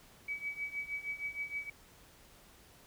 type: tone with tremolo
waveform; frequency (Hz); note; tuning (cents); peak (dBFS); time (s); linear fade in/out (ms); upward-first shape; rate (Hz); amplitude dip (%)
sine; 2280; C#7; +48; -33; 0.28-1.7; 5; triangle; 6.4; 90
effects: pink hiss -60 dBFS RMS until 2.86 s